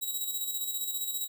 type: tone with tremolo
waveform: 5% pulse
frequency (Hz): 3858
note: B7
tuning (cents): -41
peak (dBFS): -22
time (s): 0.01-1.28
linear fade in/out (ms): 20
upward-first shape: square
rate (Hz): 15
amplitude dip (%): 45
effects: none